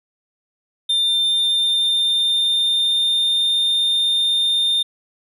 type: tone with pitch glide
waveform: triangle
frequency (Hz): 3601 to 3624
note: A7 to A#7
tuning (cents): +39 to -50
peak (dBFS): -14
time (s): 0.89-4.83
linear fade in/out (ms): 10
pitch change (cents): +11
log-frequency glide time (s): 1.27-3.55
effects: none